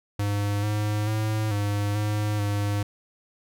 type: tone with pitch steps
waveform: square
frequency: 102.1 / 105.3 / 108.4 / 102.4 / 105.2 / 102.3 Hz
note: G#2 / G#2 / A2 / G#2 / G#2 / G#2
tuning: -29 / +24 / -25 / -24 / +23 / -26 cents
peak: -24 dBFS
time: 0.19-2.83 s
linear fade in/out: 5 ms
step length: 440 ms
effects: none

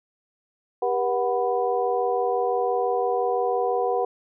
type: tone cluster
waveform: sine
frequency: 396.5 / 482.4 / 741 / 990 Hz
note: G4 / B4 / F#5 / B5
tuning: +20 / -41 / +2 / +4 cents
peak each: -28 / -24 / -25 / -32 dBFS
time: 0.82-4.05 s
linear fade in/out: 5 ms
effects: none

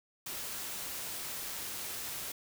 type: noise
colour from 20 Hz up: white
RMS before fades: -40 dBFS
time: 0.26-2.32 s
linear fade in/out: 5 ms
effects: none

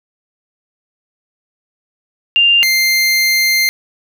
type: tone pair in turn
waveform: sine / 25% pulse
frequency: 2794 / 2100 Hz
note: F7 / C7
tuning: 0 / +6 cents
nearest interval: perfect fourth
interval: 494 cents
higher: first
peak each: -7 dBFS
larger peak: neither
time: 2.36-2.63 / 2.63-3.69 s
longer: second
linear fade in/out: 0 ms
effects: none

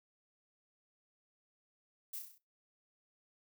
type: noise with echo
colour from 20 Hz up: violet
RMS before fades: -43 dBFS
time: 2.13-2.19 s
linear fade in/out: 5 ms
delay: 32 ms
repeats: 6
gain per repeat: -4 dB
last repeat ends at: 2.382 s
effects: noise-tail reverb RT60 0.2 s tail -17 dB re dry

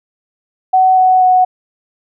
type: tone with pitch steps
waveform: sine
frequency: 750 / 744 / 738 Hz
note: F#5 / F#5 / F#5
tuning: +23 / +9 / -5 cents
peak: -6 dBFS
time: 0.73-1.45 s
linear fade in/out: 10 ms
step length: 240 ms
effects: none

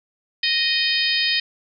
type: harmonic tone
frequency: 621 Hz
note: D#5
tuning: 3 cents flat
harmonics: 3 / 4 / 5 / 6 / 7 / 8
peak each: -25 / -25 / -25 / -25 / -25 / -25 dBFS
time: 0.43-1.4 s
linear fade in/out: 5 ms
effects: none

